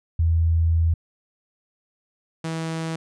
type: tone pair in turn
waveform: sine / sawtooth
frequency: 82.41 / 162.36 Hz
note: E2 / E3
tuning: 0 / -26 cents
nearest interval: octave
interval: 1174 cents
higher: second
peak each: -16 / -22 dBFS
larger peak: first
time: 0.19-0.94 / 2.44-2.96 s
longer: first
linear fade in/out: 5 ms
effects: resampled to 22050 Hz